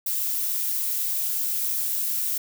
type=noise; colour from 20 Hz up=violet; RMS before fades=-26 dBFS; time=0.06-2.38 s; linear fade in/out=5 ms; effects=none